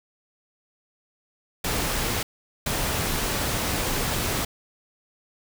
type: noise bursts at uneven times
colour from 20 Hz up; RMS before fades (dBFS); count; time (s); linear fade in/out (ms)
pink; -26; 2; 1.64-2.23 / 2.66-4.45; 5
effects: none